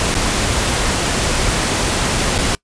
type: noise with dropouts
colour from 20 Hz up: pink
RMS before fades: -17 dBFS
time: 0-2.55 s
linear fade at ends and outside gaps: 0 ms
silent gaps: 0.143-0.151 / 2.38-2.387 s
effects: noise-tail reverb RT60 0.1 s tail -24 dB re dry + resampled to 22050 Hz